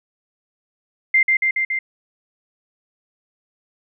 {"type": "tone with echo", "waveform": "sine", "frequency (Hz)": 2093, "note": "C7", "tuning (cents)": 0, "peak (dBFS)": -11, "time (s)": [1.14, 1.23], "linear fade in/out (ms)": 5, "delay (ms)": 140, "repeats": 4, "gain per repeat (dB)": -2, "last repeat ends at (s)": 1.79, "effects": []}